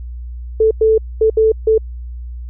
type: tone bursts at uneven times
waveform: sine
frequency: 440 Hz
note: A4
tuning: in tune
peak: -8 dBFS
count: 5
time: 0.6-0.71 / 0.81-0.98 / 1.21-1.3 / 1.37-1.52 / 1.67-1.78 s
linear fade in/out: 5 ms
effects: added 60 Hz sine -25 dBFS peak until 2.49 s